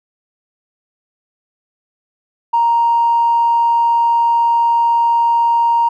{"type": "tone with tanh clipping", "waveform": "triangle", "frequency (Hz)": 934, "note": "A#5", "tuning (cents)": 3, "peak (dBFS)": -10, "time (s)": [2.53, 5.89], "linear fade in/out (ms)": 10, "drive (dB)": 4, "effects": []}